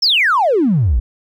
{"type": "exponential sweep", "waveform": "triangle", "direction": "down", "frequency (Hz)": [5570, 50], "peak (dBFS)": -7, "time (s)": [0.02, 1], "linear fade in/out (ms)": 10, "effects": ["tanh soft clip ceiling -8 dBFS"]}